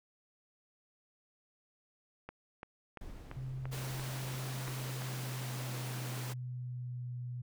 click train, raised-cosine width 0.5 ms, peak -29 dBFS, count 9, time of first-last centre 2.29-5.02 s, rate 2.93 Hz
brown noise with exponential decay, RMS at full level -45 dBFS, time 3.01-6.88 s, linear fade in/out 2 ms, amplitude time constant 840 ms
sine tone with pitch glide, 130.3 to 122.99 Hz, C3 to B2, -7 to -7 cents, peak -38 dBFS, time 3.36-7.42 s, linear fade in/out 10 ms, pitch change -100 cents, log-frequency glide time 4.38-7.12 s
pink high-pass noise, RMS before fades -45 dBFS, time 3.71-6.34 s, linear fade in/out 20 ms, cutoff 170 Hz, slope 48 dB/octave
effects none

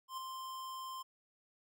square tone with ADSR envelope, 1046.5 Hz, C6, in tune, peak -39 dBFS, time 0.08-1.03 s, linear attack 96 ms, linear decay 6 ms, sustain -4 dB, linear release 15 ms, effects none

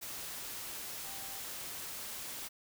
sine tone in noise, 784 Hz, G5, in tune, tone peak -53 dBFS, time 1.03-1.4 s, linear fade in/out 20 ms, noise white, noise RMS -43 dBFS, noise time 0.01-2.49 s, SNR -13 dB, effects none

